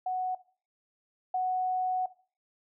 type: tone pair in turn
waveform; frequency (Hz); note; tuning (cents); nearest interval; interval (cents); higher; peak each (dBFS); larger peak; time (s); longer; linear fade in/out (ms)
sine; 740 / 740; F#5 / F#5; 0 / 0; unison; 0; neither; -28 / -26; second; 0.06-0.35 / 1.34-2.06; second; 5
effects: noise-tail reverb RT60 0.4 s tail -17 dB re dry